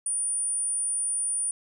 sine tone, 9390 Hz, D9, 1 cent flat, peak -25 dBFS, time 0.06-1.51 s, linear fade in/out 2 ms, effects none

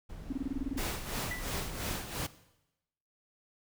brown noise, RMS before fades -43 dBFS, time 0.09-1.83 s, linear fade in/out 10 ms
sine tone bursts, 270.4 Hz, C#4, 43 cents flat, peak -30 dBFS, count 10, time 0.3-0.786 s, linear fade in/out 5 ms, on 27 ms, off 24 ms
pink noise with tremolo, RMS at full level -35 dBFS, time 0.77-2.27 s, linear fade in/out 10 ms, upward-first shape sine, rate 2.9 Hz, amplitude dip 65%
triangle tone with exponential decay, 1975.5 Hz, B6, in tune, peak -31 dBFS, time 1.31-1.52 s, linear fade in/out 2 ms, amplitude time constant 45 ms
effects noise-tail reverb RT60 0.9 s tail -17 dB re dry

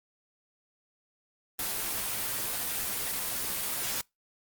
white noise with comb filter, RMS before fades -32 dBFS, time 1.59-4.01 s, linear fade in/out 2 ms, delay 13 ms, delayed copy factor -0.8, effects noise-tail reverb RT60 0.2 s tail -25 dB re dry + Opus 24 kbps

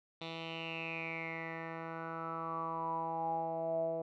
10% pulse tone with low-pass filter sweep, 164 Hz, E3, 9 cents flat, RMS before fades -39 dBFS, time 0.21-4.02 s, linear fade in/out 5 ms, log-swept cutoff 3500 to 590 Hz, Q 9.2, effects none

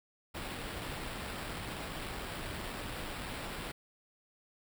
pink noise with sample-and-hold, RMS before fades -41 dBFS, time 0.34-3.72 s, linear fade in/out 10 ms, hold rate 6300 Hz, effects none

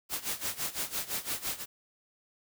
white noise with tremolo, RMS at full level -32 dBFS, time 0.09-1.66 s, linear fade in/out 50 ms, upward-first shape sine, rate 5.9 Hz, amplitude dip 85%, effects none

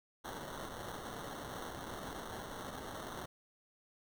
white noise with sample-and-hold, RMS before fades -45 dBFS, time 0.24-3.26 s, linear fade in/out 10 ms, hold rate 2450 Hz, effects none

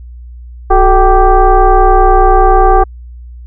sine tone with frequency modulation, 370.7 Hz, F#4, 3 cents sharp, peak -3 dBFS, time 0.7-2.84 s, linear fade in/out 10 ms, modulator 401 Hz, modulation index 1.7, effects added 60 Hz sine -27 dBFS peak until 3.46 s

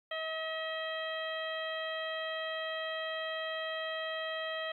harmonic tone with a mistuned harmonic, 639 Hz, D#5, 46 cents sharp, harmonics 1 / 2 / 3 / 4 / 5 / 6, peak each -38 / -43 / -40 / -48 / -42 / -53 dBFS, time 0.11-4.72 s, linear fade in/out 5 ms, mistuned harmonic 6, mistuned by +33 cents, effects 12-bit

